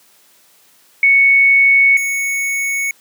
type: tone pair in turn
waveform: sine / square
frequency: 2217 / 2217 Hz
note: C#7 / C#7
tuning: 0 / 0 cents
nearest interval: unison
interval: 0 cents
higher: neither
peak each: -7 / -17 dBFS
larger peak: first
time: 1.03-1.97 / 1.97-2.91 s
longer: neither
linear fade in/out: 2 ms
effects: white hiss -51 dBFS RMS until 3 s + high-pass 150 Hz 12 dB/octave